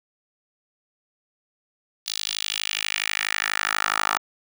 10% pulse tone with high-pass filter sweep, 52.2 Hz, G#1, 10 cents sharp, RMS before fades -26 dBFS, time 2.06-4.18 s, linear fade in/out 10 ms, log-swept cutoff 4200 to 1100 Hz, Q 2.3, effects none

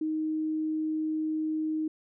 sine tone, 312.4 Hz, D#4, 7 cents sharp, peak -27 dBFS, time 0.01-1.88 s, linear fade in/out 5 ms, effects none

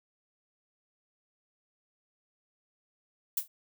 violet noise with exponential decay, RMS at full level -24 dBFS, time 3.37-3.48 s, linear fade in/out 5 ms, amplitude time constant 23 ms, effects none

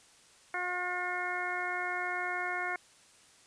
harmonic tone, 359.1 Hz, F4, 48 cents sharp, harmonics 1 / 2 / 3 / 4 / 5 / 6, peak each -43 / -38 / -41 / -37 / -39 / -38 dBFS, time 0.54-2.76 s, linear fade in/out 2 ms, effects white hiss -60 dBFS RMS until 3.46 s + resampled to 22050 Hz

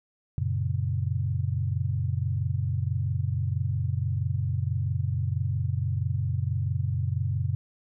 sine chord, F# major, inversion none, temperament equal with one note detuned, 92.5 / 116.95 / 138.59 Hz, F#2 / A#2 / C#3, 0 / +6 / 0 cents, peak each -28 / -29 / -30 dBFS, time 0.38-7.55 s, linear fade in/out 0 ms, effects none

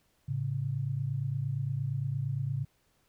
sine tone pair together, 110 / 138.67 Hz, A2 / C#3, 0 / +1 cents, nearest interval major third, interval 401 cents, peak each -34 / -31 dBFS, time 0.28-2.65 s, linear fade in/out 10 ms, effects pink hiss -71 dBFS RMS until 3.08 s

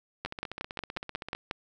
two click trains, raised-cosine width 0.3 ms, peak -21 / -16 dBFS, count 18 / 8, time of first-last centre 0.26-1.35 / 0.25-1.511 s, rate 15.6 / 5.55 Hz, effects none

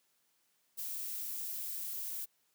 violet noise, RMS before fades -40 dBFS, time 0.77-2.26 s, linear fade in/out 20 ms, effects white hiss -75 dBFS RMS until 2.54 s + high-pass 100 Hz 12 dB/octave

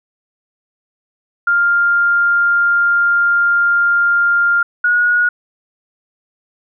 sine tone pair in turn, 1400 / 1448.5 Hz, F6 / F#6, +4 / -37 cents, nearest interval minor second, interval 59 cents, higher second, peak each -10 dBFS, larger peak neither, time 1.47-4.63 / 4.84-5.29 s, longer first, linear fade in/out 5 ms, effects none

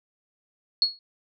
sine tone with exponential decay, 4335 Hz, C#8, 39 cents flat, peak -14 dBFS, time 0.82-0.99 s, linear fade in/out 1 ms, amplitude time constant 35 ms, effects none

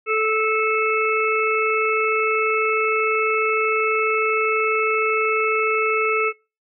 harmonic tone, 436.9 Hz, A4, 12 cents flat, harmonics 1 / 3 / 5 / 6, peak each -21 / -22 / -25 / -24 dBFS, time 0.06-6.33 s, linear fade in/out 50 ms, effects noise-tail reverb RT60 0.3 s tail -23 dB re dry

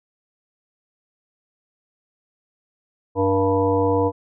harmonic tone with a mistuned harmonic, 98 Hz, G2, in tune, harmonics 1 / 3 / 5 / 7 / 9 / 10, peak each -24 / -23 / -19 / -28 / -28 / -26 dBFS, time 3.15-4.12 s, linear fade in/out 50 ms, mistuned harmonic 5, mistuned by -44 cents, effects none

